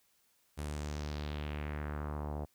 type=tone with low-pass filter sweep; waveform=sawtooth; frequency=74.3 Hz; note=D2; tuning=21 cents sharp; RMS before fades=-39 dBFS; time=0.57-2.46 s; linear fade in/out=20 ms; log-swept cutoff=11000 to 700 Hz; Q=2.1; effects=white hiss -72 dBFS RMS until 2.54 s